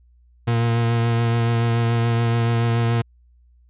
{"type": "tone with vibrato", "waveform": "40% pulse", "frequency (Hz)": 116.54, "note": "A#2", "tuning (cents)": 0, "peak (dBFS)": -16, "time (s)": [0.47, 3.02], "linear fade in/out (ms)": 10, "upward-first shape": "triangle", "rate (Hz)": 7, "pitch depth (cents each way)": 22, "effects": ["added 60 Hz sine -51 dBFS peak until 3.69 s", "resampled to 8000 Hz"]}